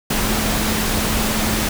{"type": "tone in noise", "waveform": "sine", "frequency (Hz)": 215.2, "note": "A3", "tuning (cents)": -38, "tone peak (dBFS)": -24, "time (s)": [0.1, 1.69], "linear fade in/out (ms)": 5, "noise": "pink", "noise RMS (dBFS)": -20, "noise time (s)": [0.1, 1.69], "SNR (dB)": -7, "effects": []}